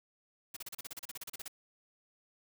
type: noise bursts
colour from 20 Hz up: white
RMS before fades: -43 dBFS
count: 16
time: 0.54-1.481 s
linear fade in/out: 5 ms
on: 26 ms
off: 35 ms
effects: none